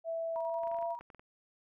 sine tone with pitch glide, 659.3 to 677.1 Hz, E5 to E5, 0 to +46 cents, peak -33 dBFS, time 0.04-0.96 s, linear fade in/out 50 ms, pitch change +46 cents, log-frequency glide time 0.35-0.8 s
sine tone with tremolo, 953 Hz, A#5, 38 cents sharp, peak -37 dBFS, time 0.36-0.99 s, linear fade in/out 0 ms, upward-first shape square, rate 11 Hz, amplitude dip 35%
clicks, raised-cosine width 0.5 ms, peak -38 dBFS, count 10, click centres 0.635 / 0.672 / 0.715 / 0.745 / 0.787 / 0.826 / 1.01 / 1.102 / 1.147 / 1.195 s
effects none

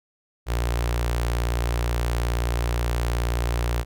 sawtooth tone with notch filter, 58.9 Hz, A#1, 19 cents sharp, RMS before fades -24 dBFS, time 0.46-3.85 s, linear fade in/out 50 ms, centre 210 Hz, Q 1, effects none

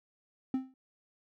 triangle tone with exponential decay, 261.6 Hz, C4, in tune, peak -23 dBFS, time 0.54-0.74 s, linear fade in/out 2 ms, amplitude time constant 43 ms, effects none

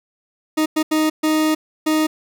40% pulse tone bursts at uneven times, 311.1 Hz, D#4, in tune, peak -14 dBFS, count 5, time 0.57-0.66 / 0.76-0.83 / 0.91-1.1 / 1.23-1.55 / 1.86-2.07 s, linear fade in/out 10 ms, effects none

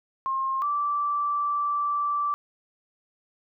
sine tone pair in turn, 1067 / 1165.5 Hz, C6 / D6, +34 / -14 cents, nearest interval major second, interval 152 cents, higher second, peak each -24 / -23 dBFS, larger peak second, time 0.26-0.62 / 0.62-2.34 s, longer second, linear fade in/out 0 ms, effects none

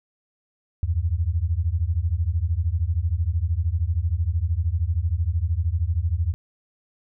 sine beating tone pair, 77.78 / 90.78 Hz, D#2 / F#2, 0 / -32 cents, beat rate 13 Hz, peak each -23 dBFS, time 0.83-6.34 s, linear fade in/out 0 ms, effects none

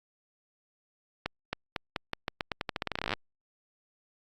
accelerating click train, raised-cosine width 0.3 ms, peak -14 dBFS, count 25, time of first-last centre 1.26-3.137 s, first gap 270 ms, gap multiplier 0.86, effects Opus 48 kbps

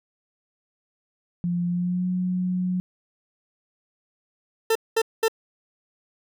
sine tone with pitch glide, 174.61 to 182.13 Hz, F3 to F#3, 0 to -27 cents, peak -22 dBFS, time 1.44-2.8 s, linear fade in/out 0 ms, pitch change +73 cents, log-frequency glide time 1.67-2.07 s
40% pulse tone bursts, 448.5 Hz, A4, 33 cents sharp, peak -17 dBFS, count 3, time 4.7-5.282 s, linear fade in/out 5 ms, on 54 ms, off 210 ms
effects none

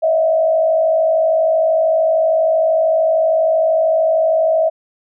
sine tone with frequency modulation, 644 Hz, E5, 41 cents flat, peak -11 dBFS, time 0.02-4.7 s, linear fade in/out 20 ms, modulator 53 Hz, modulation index 0.64, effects none

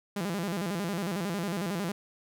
sawtooth tone with vibrato, 185 Hz, F#3, in tune, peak -26 dBFS, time 0.16-1.92 s, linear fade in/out 5 ms, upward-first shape square, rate 11 Hz, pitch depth 160 cents each way, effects none

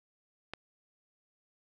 click, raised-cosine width 0.3 ms, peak -22 dBFS, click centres 0.536 s, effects none

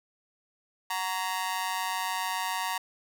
sawtooth tone with amplitude modulation, 932.3 Hz, A#5, in tune, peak -21 dBFS, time 0.9-2.78 s, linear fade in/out 5 ms, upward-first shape sine, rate 193 Hz, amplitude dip 100%, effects none

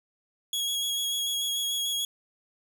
sawtooth tone with vibrato, 3322 Hz, G#7, in tune, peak -24 dBFS, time 0.53-2.05 s, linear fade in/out 2 ms, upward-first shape square, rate 6.8 Hz, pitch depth 13 cents each way, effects none

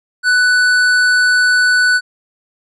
sine tone with tanh clipping, 1489 Hz, F#6, 11 cents sharp, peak -11 dBFS, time 0.23-2.01 s, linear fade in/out 50 ms, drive 14 dB, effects resampled to 24000 Hz

